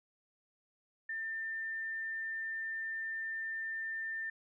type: tone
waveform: sine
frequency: 1795 Hz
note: A6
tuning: 34 cents sharp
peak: -36 dBFS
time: 1.09-4.3 s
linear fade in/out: 5 ms
effects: none